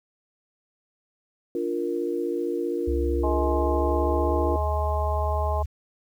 sine chord, Bb major, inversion first, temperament equal, 293.7 / 349.2 / 466.2 Hz, D4 / F4 / Bb4, 0 / 0 / 0 cents, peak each -31 / -27 / -29 dBFS, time 1.55-4.56 s, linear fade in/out 2 ms
sine tone with pitch glide, 67.3 to 75.11 Hz, C2 to D2, +49 to +39 cents, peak -24 dBFS, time 2.87-5.66 s, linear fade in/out 10 ms, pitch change +190 cents, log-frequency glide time 3.26-4.63 s
harmonic tone, 210.7 Hz, G#3, 25 cents sharp, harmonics 2 / 3 / 4 / 5, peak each -36 / -29 / -30 / -32 dBFS, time 3.23-5.63 s, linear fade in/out 10 ms
effects 9-bit

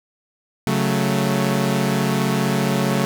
sawtooth chord, F# minor, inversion second, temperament equal, 138.59 / 185 / 220 Hz, C#3 / F#3 / A3, 0 / 0 / 0 cents, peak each -18 dBFS, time 0.67-3.05 s, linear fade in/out 0 ms, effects none

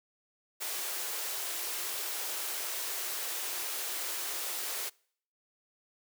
white high-pass noise, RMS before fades -36 dBFS, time 0.6-4.9 s, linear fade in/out 20 ms, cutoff 320 Hz, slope 96 dB/octave, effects noise-tail reverb RT60 0.6 s tail -26 dB re dry

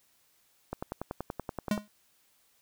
click train, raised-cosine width 1 ms, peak -20 dBFS, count 12, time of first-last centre 0.73-1.778 s, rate 10.5 Hz
square tone with exponential decay, 208.6 Hz, G#3, 8 cents sharp, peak -23 dBFS, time 1.71-1.88 s, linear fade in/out 2 ms, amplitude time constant 35 ms
effects white hiss -68 dBFS RMS until 2.61 s

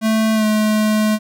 square tone with pitch glide, 220 to 214.5 Hz, A3 to A3, 0 to -44 cents, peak -14 dBFS, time 0.01-1.19 s, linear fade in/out 50 ms, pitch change -44 cents, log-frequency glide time 0.34-0.45 s, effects none

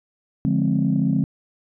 sine chord, D half-diminished seventh, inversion none, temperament just, 146.83 / 176.2 / 211.4 / 264.3 Hz, D3 / F3 / Ab3 / C4, 0 / +16 / +31 / +18 cents, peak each -22 dBFS, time 0.45-1.24 s, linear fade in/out 0 ms, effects tanh soft clip ceiling -9 dBFS

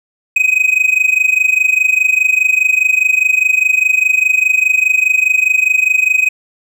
triangle tone with amplitude modulation, 2517 Hz, D#7, 19 cents sharp, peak -4 dBFS, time 0.36-6.29 s, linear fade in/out 5 ms, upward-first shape sine, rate 24.9 Hz, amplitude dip 85%, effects none

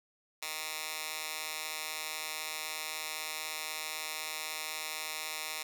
10% pulse tone with high-pass filter, 156.1 Hz, D#3, 6 cents sharp, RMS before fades -39 dBFS, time 0.42-5.63 s, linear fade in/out 5 ms, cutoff 1900 Hz, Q 0.58, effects none

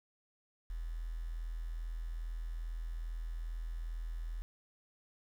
sine tone with quantisation, 41.2 Hz, E1, in tune, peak -37 dBFS, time 0.7-4.42 s, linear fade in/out 0 ms, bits 10, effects none

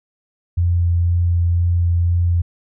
sine tone with vibrato, 86.5 Hz, F2, 16 cents flat, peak -13 dBFS, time 0.57-2.42 s, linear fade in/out 10 ms, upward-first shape sine, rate 2 Hz, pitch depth 10 cents each way, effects none

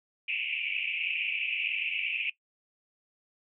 pink band-pass noise, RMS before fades -32 dBFS, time 0.28-2.3 s, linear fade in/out 5 ms, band 2300 to 2800 Hz, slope 96 dB/octave, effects noise-tail reverb RT60 0.1 s tail -18 dB re dry

